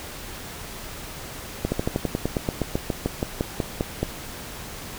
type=slowing click train; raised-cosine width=2 ms; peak=-9 dBFS; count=19; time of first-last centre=1.65-4.03 s; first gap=70 ms; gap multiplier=1.07; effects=pink hiss -37 dBFS RMS until 4.98 s